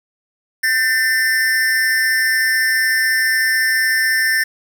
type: tone with amplitude modulation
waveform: square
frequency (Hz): 1793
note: A6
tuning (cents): +32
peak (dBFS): -11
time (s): 0.63-4.44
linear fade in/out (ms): 10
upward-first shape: sine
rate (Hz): 244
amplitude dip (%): 75
effects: 7-bit